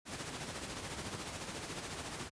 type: noise with tremolo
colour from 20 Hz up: pink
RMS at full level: -40 dBFS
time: 0.05-2.3 s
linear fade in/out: 50 ms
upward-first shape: sine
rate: 14 Hz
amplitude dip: 45%
effects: high-pass 80 Hz 12 dB/octave + resampled to 22050 Hz